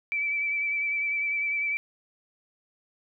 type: tone with vibrato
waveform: sine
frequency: 2312 Hz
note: D7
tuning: 28 cents flat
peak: -25 dBFS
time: 0.12-1.77 s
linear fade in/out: 0 ms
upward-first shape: triangle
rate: 10 Hz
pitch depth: 34 cents each way
effects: none